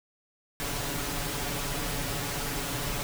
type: noise with comb filter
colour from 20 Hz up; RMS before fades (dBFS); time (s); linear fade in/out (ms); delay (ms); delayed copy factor
pink; -32; 0.6-3.03; 0; 7; +0.8
effects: none